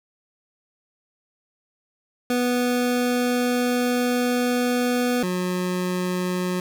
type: tone pair in turn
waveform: 25% pulse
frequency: 246.1 / 181.27 Hz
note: B3 / F#3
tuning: -6 / -35 cents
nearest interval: perfect fourth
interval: 529 cents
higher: first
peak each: -16 / -19 dBFS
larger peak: first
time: 2.3-5.23 / 5.23-6.6 s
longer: first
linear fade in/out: 2 ms
effects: none